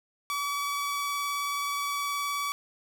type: tone with vibrato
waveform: sawtooth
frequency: 1142 Hz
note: D6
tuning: 49 cents flat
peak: -25 dBFS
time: 0.3-2.52 s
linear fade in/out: 0 ms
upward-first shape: sine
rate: 19 Hz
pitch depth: 11 cents each way
effects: none